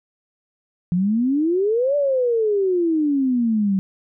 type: exponential two-way sweep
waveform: sine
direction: up then down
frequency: 170 to 587.3 to 188 Hz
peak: -16 dBFS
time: 0.92-3.79 s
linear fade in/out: 0 ms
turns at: 1.96 s
effects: none